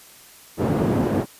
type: band-pass noise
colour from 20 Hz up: white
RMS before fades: -21 dBFS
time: 0.57-1.26 s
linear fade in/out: 50 ms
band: 110 to 360 Hz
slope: 12 dB/octave
effects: white hiss -47 dBFS RMS until 1.39 s + resampled to 32000 Hz